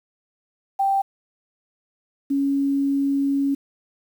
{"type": "tone pair in turn", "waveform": "sine", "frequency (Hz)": [784, 277.8], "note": ["G5", "C#4"], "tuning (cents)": [0, 4], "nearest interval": "octave + tritone", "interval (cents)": 1796, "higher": "first", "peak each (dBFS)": [-17, -18], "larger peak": "first", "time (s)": [[0.79, 1.02], [2.3, 3.55]], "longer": "second", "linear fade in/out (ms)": 10, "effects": ["8-bit"]}